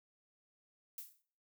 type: noise with exponential decay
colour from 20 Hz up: violet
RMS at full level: -43 dBFS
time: 0.98-1.22 s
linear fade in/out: 1 ms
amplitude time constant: 51 ms
effects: noise-tail reverb RT60 0.5 s tail -19 dB re dry